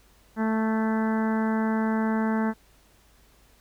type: harmonic tone with a mistuned harmonic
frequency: 220.6 Hz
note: A3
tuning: 5 cents sharp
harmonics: 1 / 2 / 3 / 4 / 5 / 6 / 7 / 8 / 9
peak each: -23 / -33 / -36 / -33 / -39 / -40 / -38 / -41 / -45 dBFS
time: 0.36-2.54 s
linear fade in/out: 50 ms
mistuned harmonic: 8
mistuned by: -19 cents
effects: added 50 Hz sine -60 dBFS peak until 3.6 s + pink hiss -60 dBFS RMS until 3.6 s